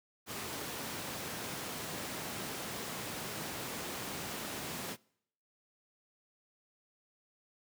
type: high-pass noise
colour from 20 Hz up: pink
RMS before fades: -41 dBFS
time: 0.26-4.97 s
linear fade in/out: 50 ms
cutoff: 140 Hz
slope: 12 dB/octave
effects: noise-tail reverb RT60 0.7 s tail -25 dB re dry